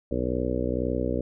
harmonic tone, 62 Hz, B1, 7 cents sharp, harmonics 1 / 2 / 3 / 4 / 5 / 6 / 7 / 8 / 9, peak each -32 / -34 / -37 / -31 / -32 / -37 / -33 / -32 / -34 dBFS, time 0.11-1.21 s, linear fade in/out 5 ms, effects none

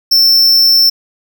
square tone, 5370 Hz, E8, 31 cents sharp, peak -6 dBFS, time 0.11-0.9 s, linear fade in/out 10 ms, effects none

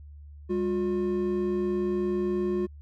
triangle tone pair together, 200.9 / 358 Hz, G3 / F4, +43 / +43 cents, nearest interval minor seventh, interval 1000 cents, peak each -28 / -24 dBFS, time 0.49-2.67 s, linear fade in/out 20 ms, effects added 73 Hz sine -43 dBFS peak until 2.81 s

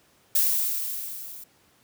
violet noise with level ramp, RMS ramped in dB -20 to -42 dBFS, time 0.35-1.44 s, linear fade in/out 5 ms, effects pink hiss -61 dBFS RMS until 1.83 s + high-pass 100 Hz 12 dB/octave

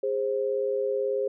sine tone pair together, 409.7 / 528 Hz, G#4 / C5, -24 / +16 cents, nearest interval major third, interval 440 cents, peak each -27 dBFS, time 0.03-1.28 s, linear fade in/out 5 ms, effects none

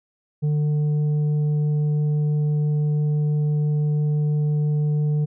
triangle tone with tanh clipping, 149.5 Hz, D3, 31 cents sharp, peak -19 dBFS, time 0.42-5.26 s, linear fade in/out 20 ms, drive 9 dB, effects none

